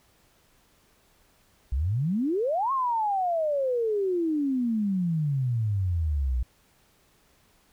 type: exponential two-way sweep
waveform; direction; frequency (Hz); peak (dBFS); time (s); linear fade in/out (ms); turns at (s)
sine; up then down; 58.7 to 1100 to 58.7; -23; 1.72-6.43; 5; 2.72
effects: pink hiss -63 dBFS RMS until 7.72 s